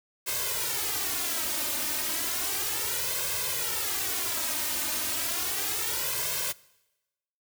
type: noise with flanger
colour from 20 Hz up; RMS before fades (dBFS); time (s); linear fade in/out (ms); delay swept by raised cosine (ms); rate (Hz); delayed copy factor
white; -30; 0.26-6.53; 20; 1.9 to 3.3; 0.33; +0.9
effects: noise-tail reverb RT60 1.0 s tail -22 dB re dry + high-pass 60 Hz 12 dB/octave